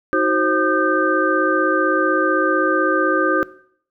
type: tone cluster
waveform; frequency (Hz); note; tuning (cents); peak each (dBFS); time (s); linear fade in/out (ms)
sine; 316.8 / 372.6 / 531 / 1215 / 1557; D#4 / F#4 / C5 / D#6 / G6; +31 / +12 / +25 / -42 / -12; -21; 0.13-3.43; 0
effects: noise-tail reverb RT60 0.6 s tail -19 dB re dry